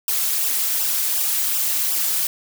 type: noise with flanger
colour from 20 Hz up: blue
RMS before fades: -21 dBFS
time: 0.08-2.27 s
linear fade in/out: 2 ms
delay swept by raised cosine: 0.46 to 5.06 ms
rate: 2.7 Hz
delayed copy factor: -0.85
effects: none